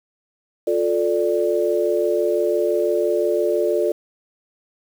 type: chord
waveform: sine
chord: D minor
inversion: first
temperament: equal with one note detuned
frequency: 354.1 / 440 / 587.3 Hz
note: F4 / A4 / D5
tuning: +24 / 0 / 0 cents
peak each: -21 dBFS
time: 0.67-3.92 s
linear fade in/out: 5 ms
effects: 7-bit